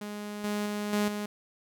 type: tone with level steps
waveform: sawtooth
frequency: 207.7 Hz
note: G#3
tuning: in tune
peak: -32 / -25 / -27 / -21 / -28 dBFS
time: 0.01-1.26 s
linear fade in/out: 5 ms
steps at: 0.44 / 0.66 / 0.93 / 1.08 s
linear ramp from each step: 2 ms
effects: none